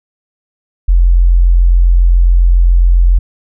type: tone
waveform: sine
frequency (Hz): 43.65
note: F1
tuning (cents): 0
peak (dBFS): -4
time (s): 0.88-3.19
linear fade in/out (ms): 10
effects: none